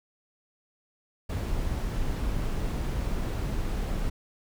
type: noise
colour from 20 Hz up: brown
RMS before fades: -29 dBFS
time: 1.29-4.1 s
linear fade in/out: 10 ms
effects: none